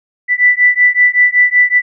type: beating tone pair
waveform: sine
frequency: 1975.5 / 1980.8 Hz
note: B6 / B6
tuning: 0 / +5 cents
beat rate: 5.3 Hz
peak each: -10 dBFS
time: 0.28-1.82 s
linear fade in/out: 50 ms
effects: none